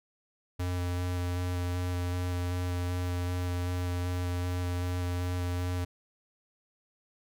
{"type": "tone with vibrato", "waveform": "square", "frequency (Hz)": 89.2, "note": "F2", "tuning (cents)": 37, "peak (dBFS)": -30, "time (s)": [0.59, 5.85], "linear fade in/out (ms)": 10, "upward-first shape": "square", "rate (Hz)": 2.6, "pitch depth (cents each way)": 9, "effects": []}